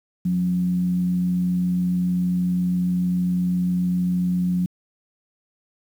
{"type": "tone with frequency modulation", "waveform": "sine", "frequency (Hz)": 180, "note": "F#3", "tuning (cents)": -47, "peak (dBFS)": -18, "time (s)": [0.25, 4.66], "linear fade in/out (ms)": 5, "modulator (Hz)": 93.7, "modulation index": 0.25, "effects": ["high-pass 100 Hz 12 dB/octave", "8-bit"]}